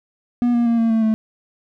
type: tone with pitch steps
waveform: triangle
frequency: 241.9 / 237.2 / 232.6 / 228.1 / 223.6 / 219.3 Hz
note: B3 / A#3 / A#3 / A#3 / A3 / A3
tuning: -36 / +30 / -4 / -37 / +28 / -6 cents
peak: -12 dBFS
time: 0.42-1.14 s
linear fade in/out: 0 ms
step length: 120 ms
effects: none